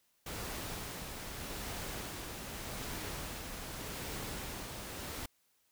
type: noise with tremolo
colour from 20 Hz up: pink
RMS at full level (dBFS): -41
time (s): 0.26-5.26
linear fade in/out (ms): 5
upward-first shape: sine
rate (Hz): 0.83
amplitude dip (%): 30
effects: white hiss -74 dBFS RMS until 5.71 s